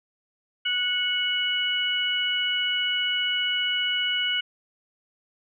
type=harmonic tone; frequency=735 Hz; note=F#5; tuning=12 cents flat; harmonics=2 / 3 / 4; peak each=-30 / -30 / -24 dBFS; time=0.65-4.41 s; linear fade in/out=10 ms; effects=none